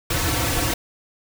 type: noise with comb filter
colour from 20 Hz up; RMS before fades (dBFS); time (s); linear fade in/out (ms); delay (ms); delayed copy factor
pink; -22; 0.1-0.74; 5; 4.9; -0.9
effects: none